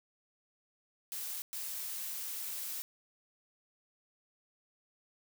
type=noise bursts at uneven times; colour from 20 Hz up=blue; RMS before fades=-40 dBFS; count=2; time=1.12-1.42 / 1.53-2.82 s; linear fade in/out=0 ms; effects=none